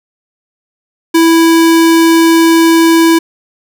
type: tone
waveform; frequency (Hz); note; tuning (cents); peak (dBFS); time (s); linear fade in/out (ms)
square; 329.6; E4; 0; -5; 1.14-3.19; 10
effects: none